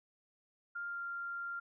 sine tone with pitch glide, 1400 to 1390.3 Hz, F6 to F6, +4 to -8 cents, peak -38 dBFS, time 0.75-1.6 s, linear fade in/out 10 ms, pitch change -12 cents, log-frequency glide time 0.88-1 s, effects none

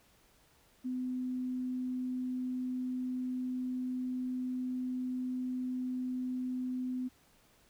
sine tone, 253.5 Hz, B3, 45 cents sharp, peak -33 dBFS, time 0.84-7.09 s, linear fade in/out 20 ms, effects pink hiss -66 dBFS RMS until 7.69 s

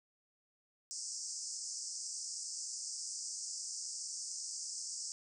pink band-pass noise, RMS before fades -43 dBFS, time 0.91-5.12 s, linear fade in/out 0 ms, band 4900 to 8600 Hz, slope 96 dB/octave, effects none

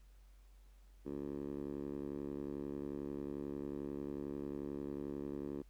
10% pulse tone with band-pass filter, 71.2 Hz, C#2, 47 cents sharp, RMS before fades -43 dBFS, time 1.05-5.63 s, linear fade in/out 20 ms, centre 330 Hz, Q 2, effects added 47 Hz sine -58 dBFS peak until 5.69 s + pink hiss -74 dBFS RMS until 5.69 s

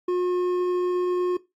triangle tone with hard clipping, 359.5 Hz, F#4, 50 cents flat, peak -22 dBFS, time 0.08-1.37 s, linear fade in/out 5 ms, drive 9 dB, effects noise-tail reverb RT60 0.2 s tail -17 dB re dry + AAC 48 kbps

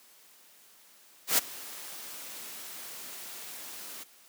white noise with ADSR envelope, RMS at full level -22 dBFS, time 1.27-4.04 s, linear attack 110 ms, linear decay 17 ms, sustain -21 dB, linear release 11 ms, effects white hiss -58 dBFS RMS until 4.28 s + high-pass 200 Hz 12 dB/octave

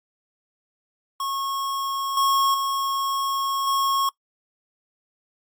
square tone with level steps, 1093 Hz, C#6, 25 cents flat, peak -26 / -19 / -24 / -21 dBFS, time 1.2-4.09 s, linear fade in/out 2 ms, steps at 2.17 / 2.54 / 3.67 s, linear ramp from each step 2 ms, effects noise-tail reverb RT60 0.1 s tail -21 dB re dry + Opus 48 kbps

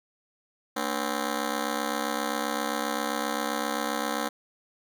10% pulse ring-modulated tone, 261.6 Hz, C4, in tune, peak -16 dBFS, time 0.76-4.29 s, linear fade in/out 10 ms, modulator 33.8 Hz, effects none

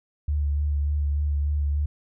sine tone with vibrato, 72.9 Hz, D2, 12 cents flat, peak -21 dBFS, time 0.28-1.86 s, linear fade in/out 5 ms, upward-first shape sine, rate 3.4 Hz, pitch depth 24 cents each way, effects none

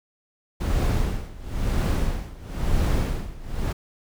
brown noise with tremolo, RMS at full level -20 dBFS, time 0.6-3.73 s, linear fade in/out 10 ms, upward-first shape sine, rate 0.99 Hz, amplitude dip 90%, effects none

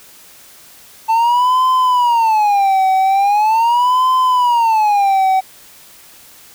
triangle tone with vibrato, 883 Hz, A5, 6 cents sharp, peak -8 dBFS, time 1.08-5.41 s, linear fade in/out 20 ms, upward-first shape sine, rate 0.41 Hz, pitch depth 260 cents each way, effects white hiss -42 dBFS RMS until 6.54 s

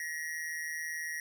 square tone with amplitude modulation, 1897 Hz, A#6, 30 cents sharp, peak -33 dBFS, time 0-1.2 s, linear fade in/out 2 ms, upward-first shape sine, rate 158 Hz, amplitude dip 70%, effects none

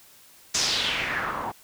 white noise with low-pass filter sweep, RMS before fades -27 dBFS, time 0.54-1.52 s, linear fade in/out 10 ms, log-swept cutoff 6400 to 830 Hz, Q 3, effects white hiss -53 dBFS RMS until 1.63 s

